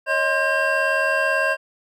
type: tone cluster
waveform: triangle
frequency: 552 / 630 / 1049 / 1599 / 2726 Hz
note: C#5 / D#5 / C6 / G6 / F7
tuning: -7 / +21 / +4 / +34 / -43 cents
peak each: -24 / -22 / -25 / -19 / -26 dBFS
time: 0.06-1.57 s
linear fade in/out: 50 ms
effects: none